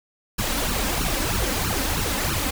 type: noise with flanger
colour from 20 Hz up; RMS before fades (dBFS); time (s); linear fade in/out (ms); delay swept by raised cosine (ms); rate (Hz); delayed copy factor
pink; -24; 0.38-2.51; 10; 0.7 to 3.9; 3.1; +0.85
effects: none